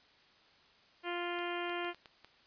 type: harmonic tone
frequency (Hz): 349.2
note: F4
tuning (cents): 0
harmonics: 1 / 2 / 3 / 4 / 5 / 6 / 7 / 8 / 9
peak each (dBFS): -39 / -42 / -44 / -45 / -46 / -47 / -47 / -48 / -49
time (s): 1.03-1.94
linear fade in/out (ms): 50
type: clicks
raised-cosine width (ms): 0.2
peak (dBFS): -34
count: 6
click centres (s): 1.389 / 1.696 / 1.847 / 1.946 / 2.058 / 2.246
effects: white hiss -64 dBFS RMS until 2.46 s + resampled to 11025 Hz